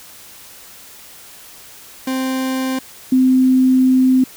40% pulse / sine tone pair in turn, 261.6 / 258.4 Hz, C4 / C4, 0 / -21 cents, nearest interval unison, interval 21 cents, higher first, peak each -17 / -9 dBFS, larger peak second, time 2.07-2.79 / 3.12-4.24 s, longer second, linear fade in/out 5 ms, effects white hiss -40 dBFS RMS until 4.36 s

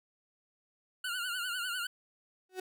25% pulse tone with vibrato, 1448 Hz, F#6, 38 cents flat, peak -30 dBFS, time 1.04-1.87 s, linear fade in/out 5 ms, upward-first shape triangle, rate 10 Hz, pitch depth 100 cents each way
35% pulse tone with exponential growth, 372 Hz, F#4, 9 cents sharp, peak -32 dBFS, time 2.49-2.6 s, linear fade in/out 5 ms, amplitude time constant 22 ms
effects none

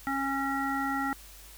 harmonic tone, 273.5 Hz, C#4, 23 cents flat, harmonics 1 / 3 / 5 / 7, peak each -32 / -33 / -33 / -36 dBFS, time 0.07-1.13 s, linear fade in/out 0 ms, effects added 50 Hz sine -51 dBFS peak until 1.57 s + white hiss -51 dBFS RMS until 1.57 s

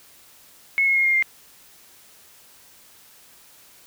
sine tone with pitch steps, 2186 / 2166 / 2146 / 2126 / 2107 Hz, C#7 / C#7 / C7 / C7 / C7, -25 / -41 / +43 / +27 / +12 cents, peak -16 dBFS, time 0.78-1.225 s, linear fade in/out 0 ms, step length 89 ms, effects white hiss -51 dBFS RMS until 3.86 s

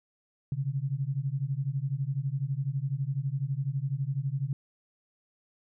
sine beating tone pair, 131 / 143 Hz, C3 / D3, +2 / -46 cents, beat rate 12 Hz, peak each -31 dBFS, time 0.52-4.53 s, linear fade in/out 2 ms, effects none

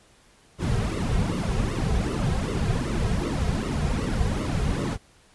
brown noise with flanger, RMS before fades -25 dBFS, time 0.58-4.98 s, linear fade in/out 50 ms, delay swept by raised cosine 1.2 to 3.5 ms, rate 2.6 Hz, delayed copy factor -0.85, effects pink hiss -57 dBFS RMS until 5.34 s + resampled to 24000 Hz

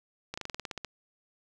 slowing click train, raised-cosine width 0.2 ms, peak -19 dBFS, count 11, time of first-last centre 0.34-0.847 s, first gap 35 ms, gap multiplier 1.08, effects none

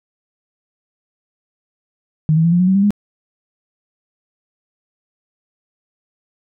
sine tone with pitch steps, 155.56 / 161.89 / 168.47 / 175.32 / 182.45 / 189.86 / 197.58 / 205.6 Hz, D#3 / E3 / E3 / F3 / F#3 / F#3 / G3 / G#3, 0 / -31 / +38 / +7 / -24 / +45 / +14 / -17 cents, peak -10 dBFS, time 2.29-2.906 s, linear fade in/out 0 ms, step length 77 ms, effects none

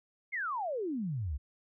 sine exponential sweep, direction down, 2217 to 62.3 Hz, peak -32 dBFS, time 0.32-1.38 s, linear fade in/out 20 ms, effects none

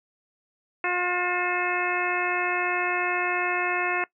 harmonic tone with a mistuned harmonic, 357.1 Hz, F4, 39 cents sharp, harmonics 1 / 2 / 3 / 4 / 5 / 6 / 7, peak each -31 / -31 / -31 / -31 / -31 / -31 / -31 dBFS, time 0.84-4.04 s, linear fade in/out 2 ms, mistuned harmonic 7, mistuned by +62 cents, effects noise-tail reverb RT60 0.1 s tail -21 dB re dry

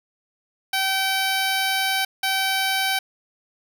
10% pulse tone bursts at uneven times, 770 Hz, G5, 31 cents flat, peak -12 dBFS, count 2, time 0.73-2.05 / 2.23-2.99 s, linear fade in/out 5 ms, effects none

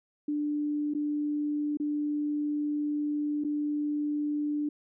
sine tone with dropouts, 295.7 Hz, D4, 12 cents sharp, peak -27 dBFS, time 0.28-4.69 s, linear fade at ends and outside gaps 5 ms, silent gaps 0.938-0.948 / 1.772-1.799 / 3.439-3.446 s, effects none

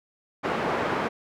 pink band-pass noise, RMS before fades -27 dBFS, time 0.43-1.09 s, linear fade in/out 20 ms, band 250 to 1600 Hz, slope 12 dB/octave, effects none

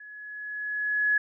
sine tone with level ramp, 1692 Hz, G#6, 32 cents sharp, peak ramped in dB -43 to -19 dBFS, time 0-1.18 s, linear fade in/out 5 ms, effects none

